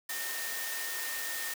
sine tone in noise, 1831 Hz, A#6, 32 cents flat, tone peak -39 dBFS, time 0.09-1.54 s, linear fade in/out 5 ms, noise white, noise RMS -37 dBFS, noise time 0.09-1.54 s, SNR -5 dB, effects high-pass 400 Hz 12 dB/octave

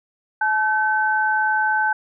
sine tone pair together, 861.6 / 1532 Hz, A5 / G6, -37 / -40 cents, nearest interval minor seventh, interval 997 cents, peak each -20 / -19 dBFS, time 0.41-1.93 s, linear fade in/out 5 ms, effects none

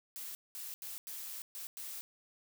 blue noise bursts at uneven times, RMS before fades -44 dBFS, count 6, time 0.16-0.35 / 0.55-0.74 / 0.82-0.98 / 1.07-1.42 / 1.55-1.67 / 1.77-2.01 s, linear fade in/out 0 ms, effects none

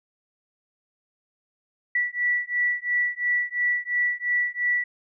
sine beating tone pair, 1953 / 1955.9 Hz, B6 / B6, -20 / -17 cents, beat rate 2.9 Hz, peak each -25 dBFS, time 1.95-4.84 s, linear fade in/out 5 ms, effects none

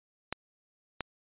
clicks, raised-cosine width 0.3 ms, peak -16 dBFS, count 2, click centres 0.326 / 1.007 s, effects resampled to 8000 Hz

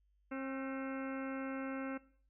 harmonic tone with a mistuned harmonic, 267.8 Hz, C4, 40 cents sharp, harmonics 1 / 2 / 3 / 4 / 5 / 6 / 7 / 8 / 9 / 10, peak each -40 / -45 / -54 / -53 / -50 / -51 / -60 / -53 / -60 / -57 dBFS, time 0.31-1.98 s, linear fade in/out 10 ms, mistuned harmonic 6, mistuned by -61 cents, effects noise-tail reverb RT60 0.5 s tail -19 dB re dry + added 50 Hz sine -70 dBFS peak until 2.29 s

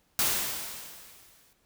white noise with exponential decay, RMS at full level -24 dBFS, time 0.19-1.53 s, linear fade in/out 1 ms, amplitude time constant 290 ms, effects pink hiss -69 dBFS RMS until 1.65 s

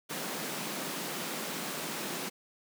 pink high-pass noise, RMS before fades -37 dBFS, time 0.09-2.3 s, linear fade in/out 20 ms, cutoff 160 Hz, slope 48 dB/octave, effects none

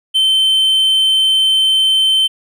triangle tone, 3091 Hz, G7, 25 cents flat, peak -8 dBFS, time 0.14-2.28 s, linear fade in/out 20 ms, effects none

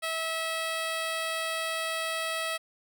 10% pulse tone, 649 Hz, E5, 27 cents flat, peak -21 dBFS, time 0.02-2.58 s, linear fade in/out 20 ms, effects none

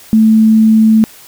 sine tone, 220 Hz, A3, in tune, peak -4 dBFS, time 0.13-1.04 s, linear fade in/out 0 ms, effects white hiss -38 dBFS RMS until 1.27 s

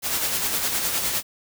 white noise with tremolo, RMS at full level -23 dBFS, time 0.02-1.23 s, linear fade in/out 50 ms, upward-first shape sine, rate 9.8 Hz, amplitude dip 40%, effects none

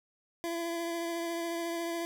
25% pulse tone with vibrato, 337.4 Hz, E4, 40 cents sharp, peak -29 dBFS, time 0.44-2.05 s, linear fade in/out 0 ms, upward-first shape triangle, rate 14 Hz, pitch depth 20 cents each way, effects none

